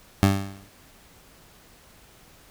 20% pulse tone with exponential decay, 98 Hz, G2, in tune, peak -8 dBFS, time 0.23-0.68 s, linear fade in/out 0 ms, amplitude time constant 97 ms, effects pink hiss -53 dBFS RMS until 2.5 s

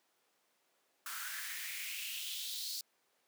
white noise with high-pass filter sweep, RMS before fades -42 dBFS, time 1.06-2.81 s, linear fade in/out 2 ms, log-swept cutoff 1300 to 4600 Hz, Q 4.4, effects pink hiss -75 dBFS RMS until 3.27 s + high-pass 400 Hz 12 dB/octave

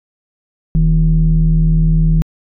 sine tone pair together, 40.49 / 160 Hz, E1 / D#3, -30 / +49 cents, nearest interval 2 octaves, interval 2379 cents, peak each -10 dBFS, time 0.75-2.22 s, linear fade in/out 0 ms, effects tanh soft clip ceiling -3 dBFS

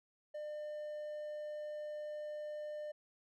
triangle tone, 601 Hz, D5, 40 cents sharp, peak -39 dBFS, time 0.34-2.92 s, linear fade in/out 10 ms, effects none

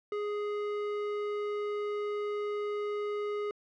square tone, 415.3 Hz, G#4, in tune, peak -32 dBFS, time 0.12-3.51 s, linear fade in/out 2 ms, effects low-pass 2000 Hz 12 dB/octave

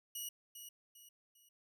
10% pulse tone with echo, 2909 Hz, F#7, 30 cents flat, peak -33 dBFS, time 0.15-0.29 s, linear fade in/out 5 ms, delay 400 ms, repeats 3, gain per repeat -8 dB, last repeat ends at 1.49 s, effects none

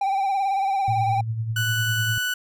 triangle tone with vibrato, 784 Hz, G5, in tune, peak -18 dBFS, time 0.01-1.21 s, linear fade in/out 5 ms, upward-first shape sine, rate 18 Hz, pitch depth 47 cents each way
sine tone with tremolo, 112.3 Hz, A2, 36 cents sharp, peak -21 dBFS, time 0.88-2.18 s, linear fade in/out 0 ms, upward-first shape triangle, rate 10 Hz, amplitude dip 60%
30% pulse tone, 1485 Hz, F#6, 6 cents sharp, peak -20 dBFS, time 1.56-2.34 s, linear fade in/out 5 ms
effects none

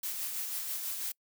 blue noise with tremolo, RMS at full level -35 dBFS, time 0.03-1.12 s, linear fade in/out 5 ms, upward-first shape sine, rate 6.1 Hz, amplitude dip 35%, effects noise-tail reverb RT60 0.1 s tail -26 dB re dry

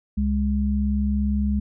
sine tone pair together, 68.8 / 206.2 Hz, C#2 / G#3, -12 / -12 cents, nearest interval octave + perfect fifth, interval 1900 cents, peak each -22 dBFS, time 0.17-1.6 s, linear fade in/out 10 ms, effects none

